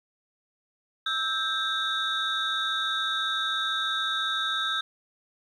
sine tone cluster, 1312 / 1581 / 3577 / 3792 Hz, E6 / G6 / A7 / A#7, -9 / +14 / +28 / +29 cents, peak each -30 dBFS, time 1.06-4.81 s, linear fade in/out 5 ms, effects tanh soft clip ceiling -19 dBFS + 10-bit

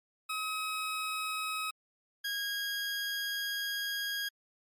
20% pulse tone pair in turn, 1273 / 1636 Hz, D#6 / G#6, +39 / -26 cents, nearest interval major third, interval 435 cents, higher second, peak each -28 dBFS, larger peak neither, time 0.29-1.71 / 2.24-4.29 s, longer second, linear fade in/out 10 ms, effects MP3 64 kbps

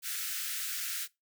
white high-pass noise, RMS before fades -36 dBFS, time 0.02-1.08 s, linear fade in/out 50 ms, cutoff 1300 Hz, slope 96 dB/octave, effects noise-tail reverb RT60 0.2 s tail -21 dB re dry

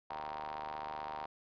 sawtooth ring-modulated tone, 75.8 Hz, D#2, 45 cents flat, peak -33 dBFS, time 0.1-1.26 s, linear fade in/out 5 ms, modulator 859 Hz, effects resampled to 11025 Hz

